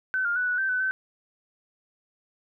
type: tone with pitch steps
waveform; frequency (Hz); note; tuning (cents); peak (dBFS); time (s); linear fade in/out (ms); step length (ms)
sine; 1521 / 1408 / 1485 / 1474 / 1554 / 1502 / 1533; F#6 / F6 / F#6 / F#6 / G6 / F#6 / G6; +47 / +14 / +6 / -7 / -16 / +26 / -39; -23; 0.14-0.91; 0; 110
effects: none